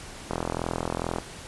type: click train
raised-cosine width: 1 ms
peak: -13 dBFS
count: 38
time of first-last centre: 0.31-1.185 s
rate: 42.3 Hz
effects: pink hiss -42 dBFS RMS until 1.47 s + resampled to 24000 Hz